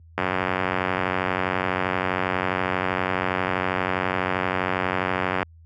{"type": "click train", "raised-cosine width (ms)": 0.5, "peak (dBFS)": -7, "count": 486, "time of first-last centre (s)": [0.18, 5.429], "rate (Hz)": 92.4, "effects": ["added 82 Hz sine -41 dBFS peak until 5.65 s", "high-pass 100 Hz 12 dB/octave"]}